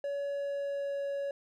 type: tone with pitch glide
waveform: triangle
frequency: 565 to 560.4 Hz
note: C#5 to C#5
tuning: +33 to +19 cents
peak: -30 dBFS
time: 0.04-1.31 s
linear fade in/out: 2 ms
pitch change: -14 cents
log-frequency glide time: 0.27-1.02 s
effects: none